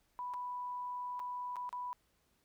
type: tone with dropouts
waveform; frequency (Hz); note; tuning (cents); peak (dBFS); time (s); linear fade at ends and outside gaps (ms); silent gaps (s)
sine; 987.8; B5; 0; -38; 0.19-1.93; 0; 0.337-0.341 / 1.194-1.2 / 1.558-1.566 / 1.692-1.728
effects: pink hiss -75 dBFS RMS until 2.44 s